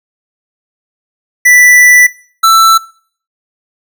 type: tone pair in turn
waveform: square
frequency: 1975.5 / 1329.7 Hz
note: B6 / E6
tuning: 0 / +15 cents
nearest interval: perfect fifth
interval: 685 cents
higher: first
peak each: -3 / -4 dBFS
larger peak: first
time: 1.45-2.07 / 2.43-2.78 s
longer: first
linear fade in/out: 10 ms
effects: noise-tail reverb RT60 0.5 s tail -20 dB re dry